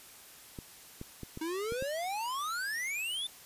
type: clicks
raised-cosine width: 3 ms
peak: -28 dBFS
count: 6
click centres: 0.588 / 1.014 / 1.233 / 1.374 / 1.722 / 1.824 s
type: exponential sweep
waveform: square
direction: up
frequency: 311.1 to 3596 Hz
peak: -34 dBFS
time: 1.41-3.27 s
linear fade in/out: 5 ms
effects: white hiss -53 dBFS RMS until 3.45 s + resampled to 32000 Hz